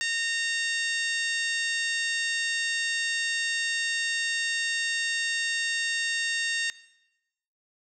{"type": "harmonic tone", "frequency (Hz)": 920, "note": "A#5", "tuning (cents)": -23, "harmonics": [2, 3, 4, 5, 6, 7, 8, 9], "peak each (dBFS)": [-29, -33, -35, -37, -39, -40, -41, -42], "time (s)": [0.01, 6.7], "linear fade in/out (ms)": 0, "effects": ["noise-tail reverb RT60 0.9 s tail -17 dB re dry"]}